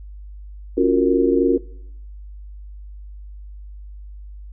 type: chord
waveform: sine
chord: Gb major seventh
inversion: second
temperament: just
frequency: 277.5 / 346.9 / 370 / 462.5 Hz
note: Db4 / F4 / Gb4 / Bb4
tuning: +2 / -12 / 0 / -14 cents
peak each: -19 dBFS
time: 0.77-1.58 s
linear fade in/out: 10 ms
effects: noise-tail reverb RT60 0.7 s tail -19 dB re dry + added 50 Hz sine -34 dBFS peak until 4.52 s